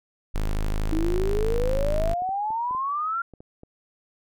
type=tone; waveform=square; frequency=26.21 Hz; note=G#0; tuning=17 cents sharp; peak=-23 dBFS; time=0.34-2.14 s; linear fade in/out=10 ms
type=exponential sweep; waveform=sine; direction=up; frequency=310 to 1398 Hz; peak=-24 dBFS; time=0.92-3.22 s; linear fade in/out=5 ms
type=clicks; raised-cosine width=2 ms; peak=-31 dBFS; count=10; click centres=1.641 / 1.813 / 2.221 / 2.291 / 2.505 / 2.71 / 2.749 / 3.337 / 3.405 / 3.634 s
effects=none